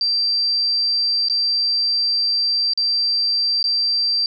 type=tone with dropouts; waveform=sine; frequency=4699 Hz; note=D8; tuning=in tune; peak=-16 dBFS; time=0.01-4.26 s; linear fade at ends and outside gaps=1 ms; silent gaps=1.285-1.298 / 2.735-2.775 / 3.628-3.641 s; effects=none